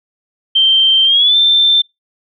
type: tone with pitch glide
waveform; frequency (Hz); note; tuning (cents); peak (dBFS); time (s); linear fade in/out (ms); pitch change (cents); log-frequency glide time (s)
sine; 3136 to 3561; G7 to A7; 0 to +20; -7; 0.55-1.82; 10; +220; 1.05-1.36
effects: noise-tail reverb RT60 0.2 s tail -26 dB re dry